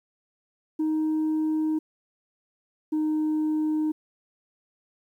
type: tone pair in turn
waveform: sine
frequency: 312 / 308.8 Hz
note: D#4 / D#4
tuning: +5 / -13 cents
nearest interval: unison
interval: 18 cents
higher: first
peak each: -20 dBFS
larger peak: neither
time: 0.79-1.79 / 2.92-3.92 s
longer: neither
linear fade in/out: 10 ms
effects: tanh soft clip ceiling -21 dBFS + 10-bit